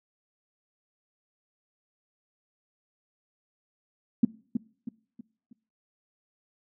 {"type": "tone with echo", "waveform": "sine", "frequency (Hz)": 233.1, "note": "A#3", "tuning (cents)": 0, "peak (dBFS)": -14, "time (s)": [4.23, 4.25], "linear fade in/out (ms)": 5, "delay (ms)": 320, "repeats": 4, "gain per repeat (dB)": -8, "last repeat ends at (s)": 5.53, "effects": ["noise-tail reverb RT60 0.5 s tail -22 dB re dry"]}